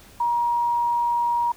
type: tone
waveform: sine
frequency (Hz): 950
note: A#5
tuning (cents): +33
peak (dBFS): -19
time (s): 0.2-1.52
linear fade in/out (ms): 5
effects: pink hiss -49 dBFS RMS until 1.56 s